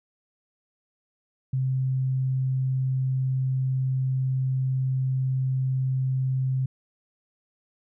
sine tone, 131 Hz, C3, 2 cents sharp, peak -22 dBFS, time 1.53-6.66 s, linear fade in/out 5 ms, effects none

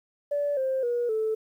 sine tone with pitch steps, 578 / 527 / 480.5 / 438 Hz, D5 / C5 / B4 / A4, -28 / +12 / -48 / -8 cents, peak -23 dBFS, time 0.31-1.35 s, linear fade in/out 10 ms, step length 260 ms, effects tanh soft clip ceiling -19 dBFS + 10-bit

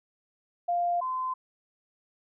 sine tone pair in turn, 698.5 / 1028.8 Hz, F5 / C6, 0 / -30 cents, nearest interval perfect fifth, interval 670 cents, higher second, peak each -24 / -28 dBFS, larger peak first, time 0.68-1.01 / 1.01-1.34 s, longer neither, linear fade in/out 10 ms, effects none

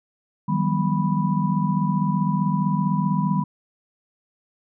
sine tone cluster, 156.8 / 181.5 / 197 / 245 / 986 Hz, D#3 / F#3 / G3 / B3 / B5, +14 / -33 / +9 / -14 / -3 cents, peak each -23 / -27 / -23 / -30 / -27 dBFS, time 0.48-3.44 s, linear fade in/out 10 ms, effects none

